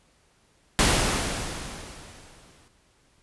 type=noise with exponential decay; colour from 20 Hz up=pink; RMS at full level=-18 dBFS; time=0.79-2.68 s; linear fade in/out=0 ms; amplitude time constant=410 ms; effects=pink hiss -63 dBFS RMS until 3.22 s + resampled to 24000 Hz